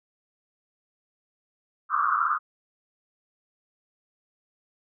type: band-pass noise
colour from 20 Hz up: pink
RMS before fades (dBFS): -24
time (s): 1.89-2.39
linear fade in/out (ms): 50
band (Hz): 1100 to 1400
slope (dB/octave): 96
effects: none